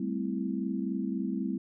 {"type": "chord", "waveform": "sine", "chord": "A minor seventh", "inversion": "third", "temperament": "equal with one note detuned", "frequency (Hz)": [196, 220, 259.1, 329.6], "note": ["G3", "A3", "C4", "E4"], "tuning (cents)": [0, 0, -17, 0], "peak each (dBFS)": [-33, -36, -34, -37], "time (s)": [0, 1.58], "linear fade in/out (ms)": 5, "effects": []}